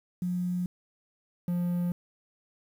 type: tone pair in turn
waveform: sine / triangle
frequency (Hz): 178.9 / 175.62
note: F3 / F3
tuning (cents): +42 / +10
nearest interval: unison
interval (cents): 32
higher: first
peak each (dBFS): -27 / -24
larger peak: second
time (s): 0.22-0.66 / 1.48-1.92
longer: neither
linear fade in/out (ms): 2
effects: 9-bit